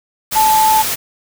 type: tone in noise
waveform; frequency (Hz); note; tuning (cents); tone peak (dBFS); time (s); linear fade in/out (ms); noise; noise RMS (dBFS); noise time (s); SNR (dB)
sine; 872; A5; -16; -9; 0.35-0.83; 20; white; -19; 0.31-0.96; +7
effects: none